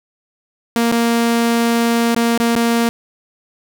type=tone with dropouts; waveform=sawtooth; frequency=233.1 Hz; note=A#3; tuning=in tune; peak=-9 dBFS; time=0.76-2.89 s; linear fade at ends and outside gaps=0 ms; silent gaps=0.916-0.924 / 2.147-2.163 / 2.376-2.401 / 2.553-2.562 s; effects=none